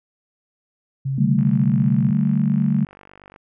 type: tone with pitch glide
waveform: sine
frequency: 135.3 to 130.62 Hz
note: C#3 to C3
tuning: -42 to -3 cents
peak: -20 dBFS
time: 1.05-2.11 s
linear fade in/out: 10 ms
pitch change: -61 cents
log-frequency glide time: 1.26-1.78 s
type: chord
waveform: sine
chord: D suspended fourth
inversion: none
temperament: equal with one note detuned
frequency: 146.83 / 191.41 / 220 Hz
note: D3 / G3 / A3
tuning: 0 / -41 / 0 cents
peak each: -20 dBFS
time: 1.18-2.85 s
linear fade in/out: 5 ms
type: click train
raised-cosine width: 0.5 ms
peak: -29 dBFS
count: 97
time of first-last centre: 1.39-3.361 s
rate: 48.7 Hz
effects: none